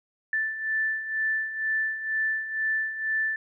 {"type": "beating tone pair", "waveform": "sine", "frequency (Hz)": [1760, 1762.1], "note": ["A6", "A6"], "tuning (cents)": [0, 2], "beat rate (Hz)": 2.1, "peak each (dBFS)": [-32, -26], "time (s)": [0.33, 3.36], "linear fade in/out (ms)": 2, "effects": []}